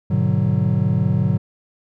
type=chord; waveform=triangle; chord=G# half-diminished seventh; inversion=none; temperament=just; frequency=103.83 / 124.59 / 149.51 / 186.89 Hz; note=G#2 / B2 / D3 / F#3; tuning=0 / +16 / +31 / +18 cents; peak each=-19 dBFS; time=0.1-1.38 s; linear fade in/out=10 ms; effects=none